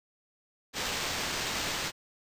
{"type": "noise with sample-and-hold", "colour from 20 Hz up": "violet", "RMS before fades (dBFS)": -33, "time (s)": [0.73, 1.92], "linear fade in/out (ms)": 50, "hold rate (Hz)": 11025, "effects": ["resampled to 32000 Hz"]}